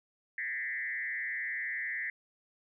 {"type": "tone with frequency modulation", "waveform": "sine", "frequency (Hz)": 1919, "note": "A#6", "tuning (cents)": 50, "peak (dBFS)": -33, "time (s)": [0.38, 2.1], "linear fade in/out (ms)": 2, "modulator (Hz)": 131, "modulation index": 1.5, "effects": []}